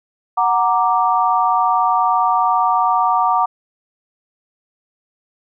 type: chord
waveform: sine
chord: Gb augmented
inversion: none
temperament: equal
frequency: 740 / 932.3 / 1174.7 Hz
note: Gb5 / Bb5 / D6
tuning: 0 / 0 / 0 cents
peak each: -17 dBFS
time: 0.37-3.46 s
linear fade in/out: 10 ms
effects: none